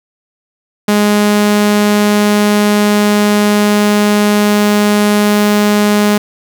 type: tone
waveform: sawtooth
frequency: 207.7 Hz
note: G#3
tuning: in tune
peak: -4 dBFS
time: 0.88-6.18 s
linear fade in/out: 5 ms
effects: 7-bit